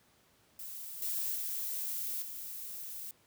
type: noise with level steps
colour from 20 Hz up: violet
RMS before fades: -44 / -35 / -37 / -43 dBFS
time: 0.59-3.11 s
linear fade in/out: 2 ms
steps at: 1.02 / 1.35 / 2.22 s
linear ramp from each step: 2 ms
effects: pink hiss -67 dBFS RMS until 3.26 s + high-pass 80 Hz 12 dB/octave